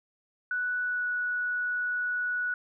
sine tone with pitch glide, 1480 to 1470.6 Hz, F#6 to F#6, 0 to -11 cents, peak -27 dBFS, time 0.51-2.54 s, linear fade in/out 2 ms, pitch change -11 cents, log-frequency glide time 0.83-1.06 s, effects none

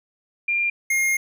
sine / square tone pair in turn, 2394 / 2133 Hz, D7 / C7, +33 / +33 cents, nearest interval major second, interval 200 cents, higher first, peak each -19 dBFS, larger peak neither, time 0.48-0.7 / 0.9-1.17 s, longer second, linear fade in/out 5 ms, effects none

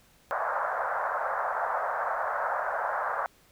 pink band-pass noise, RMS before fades -30 dBFS, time 0.31-3.26 s, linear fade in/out 0 ms, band 570 to 1600 Hz, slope 48 dB/octave, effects pink hiss -61 dBFS RMS until 3.51 s

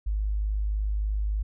sine tone, 51.7 Hz, G#1, 7 cents flat, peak -24 dBFS, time 0.06-1.43 s, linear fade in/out 10 ms, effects none

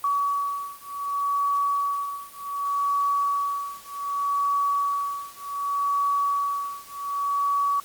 sine beating tone pair, 1134 / 1134.66 Hz, C#6 / C#6, +39 / +40 cents, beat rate 0.66 Hz, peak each -26 dBFS, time 0.04-7.8 s, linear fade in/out 2 ms, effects white hiss -47 dBFS RMS until 7.84 s + Opus 32 kbps

